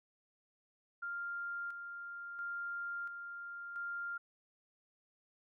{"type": "tone with tremolo", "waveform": "sine", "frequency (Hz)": 1396.9, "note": "F6", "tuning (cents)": 0, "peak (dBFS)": -38, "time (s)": [1.02, 4.18], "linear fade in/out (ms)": 10, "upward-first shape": "square", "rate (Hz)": 0.73, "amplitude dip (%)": 45, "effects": []}